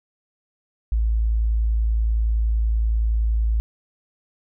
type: tone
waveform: sine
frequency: 55.3 Hz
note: A1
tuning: 9 cents sharp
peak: -17 dBFS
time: 0.92-3.6 s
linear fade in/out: 0 ms
effects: none